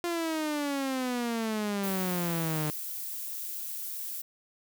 sawtooth exponential sweep, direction down, 349.2 to 149.8 Hz, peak -25 dBFS, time 0.04-2.7 s, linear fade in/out 0 ms
violet noise, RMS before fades -37 dBFS, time 1.83-4.22 s, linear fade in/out 10 ms
effects none

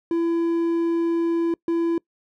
triangle tone bursts at uneven times, 335.5 Hz, E4, 31 cents sharp, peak -17 dBFS, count 2, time 0.11-1.54 / 1.68-1.98 s, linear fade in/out 2 ms, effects noise-tail reverb RT60 0.1 s tail -25 dB re dry

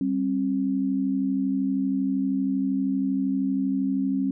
sine tone pair together, 195.86 / 268.6 Hz, G3 / C4, -1 / +46 cents, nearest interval perfect fourth, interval 547 cents, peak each -27 / -23 dBFS, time 0.01-4.31 s, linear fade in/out 2 ms, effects none

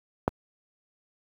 click, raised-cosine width 1 ms, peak -8 dBFS, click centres 0.279 s, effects high-pass 60 Hz 12 dB/octave + 8-bit

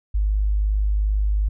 sine tone, 51.3 Hz, G#1, 21 cents flat, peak -17 dBFS, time 0.14-1.49 s, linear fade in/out 10 ms, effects none

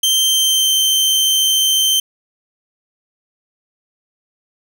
sawtooth tone with pitch glide, 3136 to 3113 Hz, G7 to G7, 0 to -13 cents, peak -9 dBFS, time 0.03-2 s, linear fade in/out 5 ms, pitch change -13 cents, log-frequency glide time 0.28-0.71 s, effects none

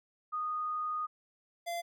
sine / square tone pair in turn, 1236 / 687.3 Hz, D#6 / F5, -12 / -28 cents, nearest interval minor seventh, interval 1016 cents, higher first, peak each -32 / -35 dBFS, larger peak first, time 0.32-1.07 / 1.66-1.82 s, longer first, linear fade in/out 20 ms, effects none

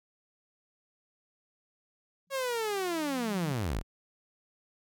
sine tone with exponential growth, 177.2 Hz, F3, 25 cents sharp, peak -35 dBFS, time 2.27-3.52 s, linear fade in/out 2 ms, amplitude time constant 270 ms
sawtooth linear sweep, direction down, 554.4 to 30 Hz, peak -26 dBFS, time 2.3-3.83 s, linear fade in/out 50 ms
effects none

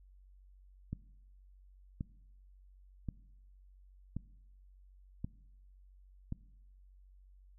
click train, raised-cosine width 5 ms, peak -25 dBFS, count 6, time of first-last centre 0.93-6.324 s, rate 0.927 Hz, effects noise-tail reverb RT60 0.9 s tail -21 dB re dry + added 47 Hz sine -57 dBFS peak until 7.58 s

